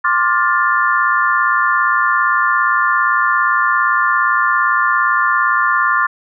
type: chord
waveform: sine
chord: D minor seventh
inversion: third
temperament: just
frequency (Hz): 1057.2 / 1174.7 / 1409.6 / 1762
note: C6 / D6 / F6 / A6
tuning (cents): +18 / 0 / +16 / +2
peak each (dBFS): -17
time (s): 0.04-6.07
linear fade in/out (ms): 10
effects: none